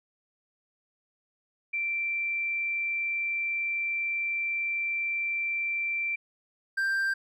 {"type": "tone pair in turn", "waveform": ["sine", "triangle"], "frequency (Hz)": [2349, 1578.2], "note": ["D7", "G6"], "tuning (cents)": [0, 11], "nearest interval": "perfect fifth", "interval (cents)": 689, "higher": "first", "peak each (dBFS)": [-27, -23], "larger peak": "second", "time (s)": [[1.73, 6.16], [6.77, 7.14]], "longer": "first", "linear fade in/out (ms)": 10, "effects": []}